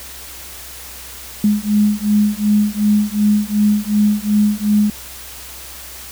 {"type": "beating tone pair", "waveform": "sine", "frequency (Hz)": [207.7, 210.4], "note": ["G#3", "G#3"], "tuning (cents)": [0, 23], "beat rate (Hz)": 2.7, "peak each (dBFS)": -15, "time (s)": [1.44, 4.9], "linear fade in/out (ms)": 2, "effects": ["added 63 Hz sine -41 dBFS peak until 6.11 s", "white hiss -34 dBFS RMS until 6.11 s"]}